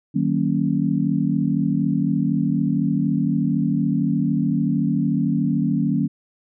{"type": "chord", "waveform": "sine", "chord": "D# minor seventh", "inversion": "none", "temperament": "equal with one note detuned", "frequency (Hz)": [155.56, 189.1, 233.1, 277.2], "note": ["D#3", "F#3", "A#3", "C#4"], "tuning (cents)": [0, 38, 0, 0], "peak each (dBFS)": -23, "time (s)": [0.14, 6.08], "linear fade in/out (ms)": 20, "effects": []}